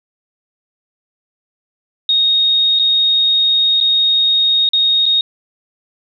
sine tone with dropouts, 3729 Hz, A#7, in tune, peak -10 dBFS, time 2.09-5.21 s, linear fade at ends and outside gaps 2 ms, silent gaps 2.79-2.795 / 3.803-3.81 / 4.69-4.733 / 5.057-5.062 s, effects none

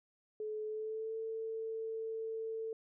sine tone with pitch glide, 429.5 to 446.2 Hz, A4 to A4, -42 to +24 cents, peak -37 dBFS, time 0.4-2.73 s, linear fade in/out 2 ms, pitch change +66 cents, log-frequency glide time 0.66-1.16 s, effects none

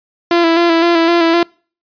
sawtooth tone with vibrato, 336.7 Hz, E4, 37 cents sharp, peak -5 dBFS, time 0.31-1.43 s, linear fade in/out 2 ms, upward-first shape square, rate 3.9 Hz, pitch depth 31 cents each way, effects noise-tail reverb RT60 0.4 s tail -26 dB re dry + resampled to 11025 Hz

